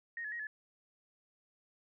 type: tone with pitch steps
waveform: sine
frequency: 1862 / 1711 / 1885 / 1719 Hz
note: A#6 / A6 / A#6 / A6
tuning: -2 / -49 / +19 / -41 cents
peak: -38 dBFS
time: 0.17-0.47 s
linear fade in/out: 2 ms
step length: 75 ms
effects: none